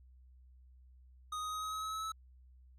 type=tone with pitch steps; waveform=square; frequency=1244.5 / 1252.4 / 1260.4 / 1268.4 / 1276.5 / 1284.7 / 1292.9 / 1301.1 Hz; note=D#6 / D#6 / D#6 / D#6 / D#6 / E6 / E6 / E6; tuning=0 / +11 / +22 / +33 / +44 / -45 / -34 / -23 cents; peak=-38 dBFS; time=1.32-2.12 s; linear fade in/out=5 ms; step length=100 ms; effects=added 63 Hz sine -57 dBFS peak until 2.78 s + low-pass 11000 Hz 12 dB/octave